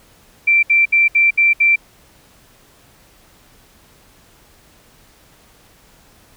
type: tone bursts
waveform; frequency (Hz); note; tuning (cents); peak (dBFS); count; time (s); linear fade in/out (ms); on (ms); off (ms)
sine; 2349; D7; 0; -9; 6; 0.47-1.76; 10; 160; 66
effects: pink hiss -50 dBFS RMS until 6.36 s